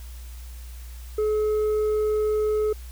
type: tone with tanh clipping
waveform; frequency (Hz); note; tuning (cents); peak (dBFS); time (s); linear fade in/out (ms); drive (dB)
triangle; 427.1; G#4; +48; -21; 1.18-2.73; 5; 8
effects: added 60 Hz sine -36 dBFS peak until 2.91 s + white hiss -50 dBFS RMS until 2.91 s